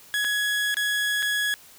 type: tone with dropouts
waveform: 30% pulse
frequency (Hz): 1676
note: G#6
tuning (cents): +15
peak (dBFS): -20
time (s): 0.14-1.54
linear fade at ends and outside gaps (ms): 0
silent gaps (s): 0.244-0.248 / 0.743-0.769 / 1.223-1.227
effects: white hiss -50 dBFS RMS until 1.78 s